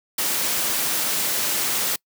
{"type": "noise", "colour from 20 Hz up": "white", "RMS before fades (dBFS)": -23, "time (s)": [0.18, 1.96], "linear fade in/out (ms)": 5, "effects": ["noise-tail reverb RT60 0.1 s tail -26 dB re dry", "high-pass 150 Hz 12 dB/octave"]}